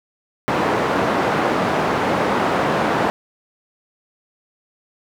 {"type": "band-pass noise", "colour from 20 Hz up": "white", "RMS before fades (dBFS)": -19, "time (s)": [0.48, 3.1], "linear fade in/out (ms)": 0, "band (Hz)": [140, 980], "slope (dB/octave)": 12, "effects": []}